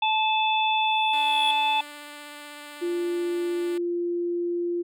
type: harmonic tone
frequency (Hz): 871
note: A5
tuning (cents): -18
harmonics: 1 / 3 / 4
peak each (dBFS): -22 / -27 / -28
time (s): 0.02-1.81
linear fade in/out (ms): 5
type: tone with exponential growth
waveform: triangle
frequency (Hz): 3411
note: G#7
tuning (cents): +46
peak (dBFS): -21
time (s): 0.45-1.51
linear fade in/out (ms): 1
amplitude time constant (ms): 230
type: tone with vibrato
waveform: 5% pulse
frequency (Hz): 293.7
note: D4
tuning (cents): 0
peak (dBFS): -28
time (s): 1.13-3.78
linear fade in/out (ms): 5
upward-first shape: sine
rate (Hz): 16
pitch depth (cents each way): 9
type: tone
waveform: sine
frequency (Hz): 347.2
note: F4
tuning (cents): -10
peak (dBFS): -24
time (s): 2.81-4.83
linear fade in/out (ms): 20
effects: none